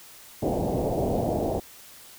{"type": "low-pass noise", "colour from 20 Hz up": "white", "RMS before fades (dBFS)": -26, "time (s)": [0.42, 1.6], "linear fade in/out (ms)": 10, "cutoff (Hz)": 750, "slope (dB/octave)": 48, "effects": ["white hiss -48 dBFS RMS until 2.18 s"]}